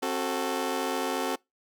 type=chord; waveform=20% pulse; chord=F# diminished; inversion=second; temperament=just; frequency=266.4 / 370 / 444 Hz; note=C4 / F#4 / A4; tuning=+31 / 0 / +16 cents; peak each=-27 dBFS; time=0.02-1.36 s; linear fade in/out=10 ms; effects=noise-tail reverb RT60 0.2 s tail -25 dB re dry